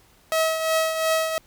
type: tone with tremolo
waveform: sawtooth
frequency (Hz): 642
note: E5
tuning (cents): -46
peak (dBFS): -14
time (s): 0.32-1.38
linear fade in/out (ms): 0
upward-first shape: triangle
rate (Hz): 2.8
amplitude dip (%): 60
effects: pink hiss -57 dBFS RMS until 1.46 s